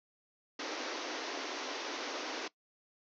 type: band-pass noise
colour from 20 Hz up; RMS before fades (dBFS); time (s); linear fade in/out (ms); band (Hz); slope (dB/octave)
pink; -40; 0.59-2.48; 5; 260 to 6300; 96
effects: noise-tail reverb RT60 0.1 s tail -19 dB re dry